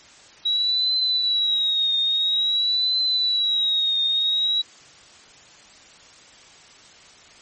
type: tone with vibrato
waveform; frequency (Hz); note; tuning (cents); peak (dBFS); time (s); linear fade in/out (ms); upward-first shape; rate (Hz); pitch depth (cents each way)
sine; 3864; B7; -39; -18; 0.45-4.62; 10; triangle; 0.49; 87
effects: white hiss -48 dBFS RMS until 7.41 s + MP3 32 kbps